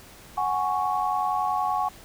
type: chord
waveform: sine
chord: F# suspended second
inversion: none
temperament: equal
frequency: 740 / 830.6 / 1108.7 Hz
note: F#5 / G#5 / C#6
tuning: 0 / 0 / 0 cents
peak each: -27 dBFS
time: 0.37-1.89 s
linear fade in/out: 10 ms
effects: pink hiss -48 dBFS RMS until 2.04 s